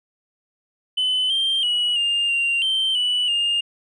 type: tone with pitch steps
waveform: sine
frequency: 3023 / 3167 / 2923 / 2809 / 2773 / 3121 / 2960 / 2821 Hz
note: F#7 / G7 / F#7 / F7 / F7 / G7 / F#7 / F7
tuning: +36 / +17 / -22 / +9 / -13 / -8 / 0 / +17 cents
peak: -16 dBFS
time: 0.97-3.61 s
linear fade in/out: 10 ms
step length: 330 ms
effects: tanh soft clip ceiling -16 dBFS